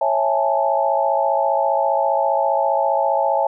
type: chord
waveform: sine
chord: A major seventh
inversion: first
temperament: just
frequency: 550 / 660 / 825 / 880 Hz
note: C#5 / E5 / G#5 / A5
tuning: -14 / +2 / -12 / 0 cents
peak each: -21 dBFS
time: 0.01-3.47 s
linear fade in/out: 5 ms
effects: none